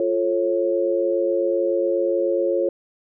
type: chord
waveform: sine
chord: F augmented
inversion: none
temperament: just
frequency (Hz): 349.2 / 436.5 / 545.7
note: F4 / A4 / C#5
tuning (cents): 0 / -14 / -27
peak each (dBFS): -22 / -25 / -21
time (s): 0-2.69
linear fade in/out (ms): 2
effects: none